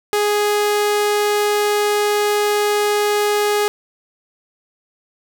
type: tone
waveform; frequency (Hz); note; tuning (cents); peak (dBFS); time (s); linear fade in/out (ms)
sawtooth; 415.3; G#4; 0; -11; 0.13-3.68; 0
effects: 8-bit